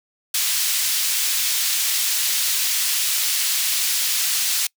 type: high-pass noise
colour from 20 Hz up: pink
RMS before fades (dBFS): -21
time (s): 0.34-4.67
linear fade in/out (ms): 5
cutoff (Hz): 3400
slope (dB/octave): 12
effects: noise-tail reverb RT60 0.1 s tail -26 dB re dry